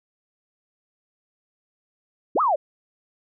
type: linear two-way sweep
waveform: sine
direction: up then down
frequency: 164.81 to 1318 to 528 Hz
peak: -17 dBFS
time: 2.35-2.56 s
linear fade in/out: 10 ms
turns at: 2.41 s
effects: none